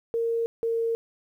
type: tone pair in turn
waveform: sine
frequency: 461.3 / 458.4 Hz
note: A#4 / A#4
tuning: -18 / -29 cents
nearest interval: unison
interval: 11 cents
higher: first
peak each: -23 dBFS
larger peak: neither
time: 0.14-0.46 / 0.63-0.95 s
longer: neither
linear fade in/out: 0 ms
effects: 10-bit

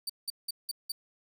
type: tone bursts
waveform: sawtooth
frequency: 4611 Hz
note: D8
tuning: 33 cents flat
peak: -29 dBFS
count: 5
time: 0.07-0.92 s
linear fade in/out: 5 ms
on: 26 ms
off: 180 ms
effects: none

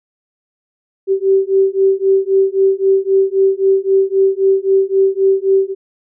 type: beating tone pair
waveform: sine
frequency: 385.1 / 388.9 Hz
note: G4 / G4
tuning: -31 / -14 cents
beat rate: 3.8 Hz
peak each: -13 dBFS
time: 1.07-5.75 s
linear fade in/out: 50 ms
effects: none

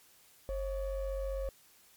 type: ring-modulated tone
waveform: triangle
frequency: 293.7 Hz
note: D4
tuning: in tune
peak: -28 dBFS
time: 0.49-1.49 s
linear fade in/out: 0 ms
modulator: 246 Hz
effects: white hiss -62 dBFS RMS until 1.96 s + MP3 96 kbps

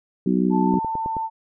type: harmonic tone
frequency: 62.5 Hz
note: B1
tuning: 21 cents sharp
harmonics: 3 / 4 / 5 / 6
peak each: -20 / -22 / -24 / -26 dBFS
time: 0.26-0.79 s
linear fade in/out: 5 ms
type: tone with pitch glide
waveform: sine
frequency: 880 to 893.8 Hz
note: A5 to A5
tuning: 0 to +27 cents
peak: -23 dBFS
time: 0.5-1.3 s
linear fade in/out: 50 ms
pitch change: +27 cents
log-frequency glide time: 0.61-0.71 s
type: click train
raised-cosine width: 2 ms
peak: -18 dBFS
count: 5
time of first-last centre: 0.74-1.167 s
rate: 9.36 Hz
effects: none

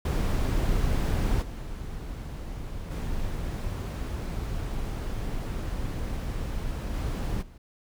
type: noise with level steps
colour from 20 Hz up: brown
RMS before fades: -25 / -36 / -31 / -29 / -47 dBFS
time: 0.05-7.58 s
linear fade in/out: 5 ms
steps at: 1.41 / 2.9 / 6.93 / 7.41 s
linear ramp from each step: 20 ms
effects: none

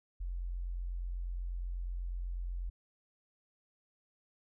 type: tone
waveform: sine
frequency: 44.1 Hz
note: F1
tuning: 18 cents sharp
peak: -35 dBFS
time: 0.2-2.7 s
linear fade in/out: 10 ms
effects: none

